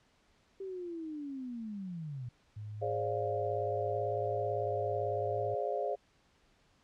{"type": "linear sweep", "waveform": "sine", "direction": "down", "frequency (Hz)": [392, 116.54], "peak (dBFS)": -38, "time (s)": [0.6, 2.29], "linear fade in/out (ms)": 5}
{"type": "tone with vibrato", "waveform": "sine", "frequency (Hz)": 104.1, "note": "G#2", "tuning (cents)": 5, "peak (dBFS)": -40, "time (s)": [2.56, 5.55], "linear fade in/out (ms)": 10, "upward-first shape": "square", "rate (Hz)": 0.72, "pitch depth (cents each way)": 23}
{"type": "chord", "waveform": "sine", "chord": "D half-diminished seventh", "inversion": "second", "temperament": "equal with one note detuned", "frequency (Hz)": [415.3, 529.3, 587.3, 698.5], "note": ["Ab4", "C5", "D5", "F5"], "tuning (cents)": [0, 20, 0, 0], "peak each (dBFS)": -37, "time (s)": [2.81, 5.96], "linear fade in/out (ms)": 20}
{"effects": ["pink hiss -69 dBFS RMS until 6.83 s", "low-pass 6000 Hz 12 dB/octave"]}